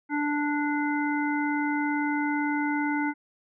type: harmonic tone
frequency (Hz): 293.7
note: D4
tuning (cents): 0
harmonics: 1 / 3 / 5 / 7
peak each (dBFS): -26 / -31 / -33 / -34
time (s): 0.09-3.14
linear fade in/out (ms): 50
effects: none